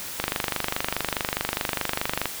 click train, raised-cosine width 0.3 ms, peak -7 dBFS, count 52, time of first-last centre 0.2-2.256 s, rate 24.8 Hz, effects white hiss -35 dBFS RMS until 2.4 s

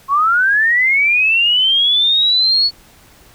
sine linear sweep, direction up, 1074 to 4435 Hz, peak -10 dBFS, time 0.08-2.71 s, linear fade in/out 50 ms, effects pink hiss -46 dBFS RMS until 3.34 s

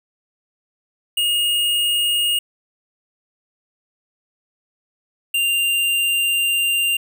square tone pair in turn, 2855 / 2788 Hz, F7 / F7, +37 / -4 cents, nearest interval unison, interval 41 cents, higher first, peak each -17 dBFS, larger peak neither, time 1.17-2.39 / 5.34-6.97 s, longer second, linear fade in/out 5 ms, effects none

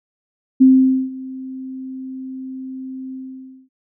sine tone with ADSR envelope, 261.6 Hz, C4, in tune, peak -5 dBFS, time 0.6-3.69 s, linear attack 17 ms, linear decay 480 ms, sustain -22 dB, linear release 560 ms, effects none

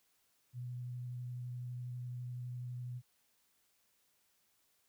sine tone with vibrato, 123.47 Hz, B2, in tune, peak -40 dBFS, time 0.53-3.02 s, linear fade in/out 50 ms, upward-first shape square, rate 12 Hz, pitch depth 9 cents each way, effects white hiss -75 dBFS RMS until 4.88 s

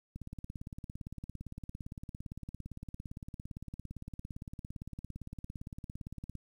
click train, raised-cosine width 5 ms, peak -30 dBFS, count 110, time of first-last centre 0.16-6.353 s, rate 17.6 Hz, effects 10-bit

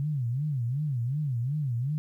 sine tone with vibrato, 133.7 Hz, C3, 38 cents sharp, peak -26 dBFS, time 0-1.98 s, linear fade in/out 0 ms, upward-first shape sine, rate 2.7 Hz, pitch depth 240 cents each way, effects 11-bit

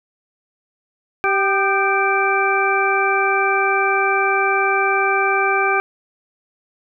harmonic tone with a mistuned harmonic, 390 Hz, G4, 9 cents flat, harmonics 1 / 2 / 3 / 4 / 6, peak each -21 / -21 / -21 / -21 / -21 dBFS, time 1.24-5.8 s, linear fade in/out 0 ms, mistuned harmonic 3, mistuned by +48 cents, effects none

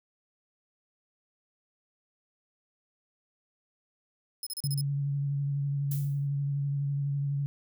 15% pulse tone bursts, 5140 Hz, E8, 45 cents flat, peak -28 dBFS, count 6, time 4.43-4.811 s, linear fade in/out 2 ms, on 36 ms, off 33 ms
sine tone with vibrato, 141.1 Hz, C#3, 31 cents sharp, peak -27 dBFS, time 4.64-7.46 s, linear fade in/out 0 ms, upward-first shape sine, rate 12 Hz, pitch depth 20 cents each way
violet noise with exponential decay, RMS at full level -36 dBFS, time 5.91-6.27 s, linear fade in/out 5 ms, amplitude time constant 77 ms
effects none

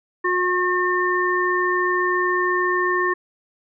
harmonic tone, 361.4 Hz, F#4, 41 cents flat, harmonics 1 / 3 / 5, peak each -22 / -22 / -22 dBFS, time 0.24-3.14 s, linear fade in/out 10 ms, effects none

